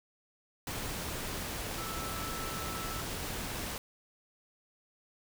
sine tone in noise, 1318.5 Hz, E6, in tune, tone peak -42 dBFS, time 1.78-3.01 s, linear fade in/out 2 ms, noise pink, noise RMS -38 dBFS, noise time 0.67-3.78 s, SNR -7 dB, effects none

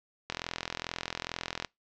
click train, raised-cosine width 0.2 ms, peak -15 dBFS, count 58, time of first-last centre 0.3-1.648 s, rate 42.3 Hz, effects noise-tail reverb RT60 0.2 s tail -26 dB re dry + low-pass 6000 Hz 12 dB/octave

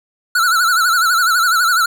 square tone with vibrato, 1396.9 Hz, F6, in tune, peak -12 dBFS, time 0.35-1.86 s, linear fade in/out 5 ms, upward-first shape sine, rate 12 Hz, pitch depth 110 cents each way, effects none

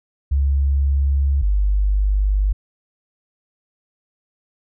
sine tone pair in turn, 69.3 / 49.77 Hz, C#2 / G1, 0 / +27 cents, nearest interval tritone, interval 573 cents, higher first, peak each -14 dBFS, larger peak neither, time 0.31-1.42 / 1.42-2.53 s, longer neither, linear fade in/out 10 ms, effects none

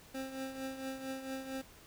25% pulse tone with tremolo, 265.4 Hz, C4, 25 cents sharp, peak -33 dBFS, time 0.14-1.62 s, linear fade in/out 10 ms, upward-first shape triangle, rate 4.4 Hz, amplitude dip 65%, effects pink hiss -58 dBFS RMS until 1.86 s

